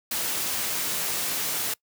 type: noise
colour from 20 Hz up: white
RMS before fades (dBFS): -28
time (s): 0.11-1.74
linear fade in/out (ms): 5
effects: noise-tail reverb RT60 0.1 s tail -24 dB re dry + high-pass 100 Hz 12 dB/octave